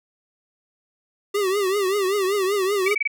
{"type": "tone with vibrato", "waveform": "square", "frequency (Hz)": 392, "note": "G4", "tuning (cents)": 0, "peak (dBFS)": -20, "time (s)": [1.34, 2.95], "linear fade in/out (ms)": 10, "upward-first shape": "triangle", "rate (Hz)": 5.2, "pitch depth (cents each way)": 130}
{"type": "tone bursts", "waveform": "sine", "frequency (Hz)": 2286, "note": "D7", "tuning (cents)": -47, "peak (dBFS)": -18, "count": 5, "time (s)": [2.86, 3.076], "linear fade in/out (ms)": 5, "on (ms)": 24, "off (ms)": 24}
{"effects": []}